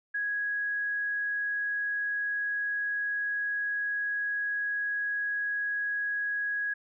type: tone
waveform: sine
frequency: 1661.2 Hz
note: G#6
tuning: in tune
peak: -28 dBFS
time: 0.14-6.74 s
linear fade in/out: 10 ms
effects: none